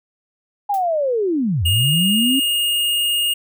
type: linear two-way sweep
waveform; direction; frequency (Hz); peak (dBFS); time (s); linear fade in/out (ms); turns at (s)
sine; down then up; 833 to 79.8 to 278; -16; 0.69-2.4; 10; 1.64
type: noise with exponential decay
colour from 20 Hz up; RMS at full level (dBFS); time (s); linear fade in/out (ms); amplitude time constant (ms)
blue; -33; 0.74-0.86; 0; 26
type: tone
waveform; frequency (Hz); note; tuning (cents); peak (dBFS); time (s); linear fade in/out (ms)
square; 2846; F7; +32; -17; 1.65-3.34; 10
effects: none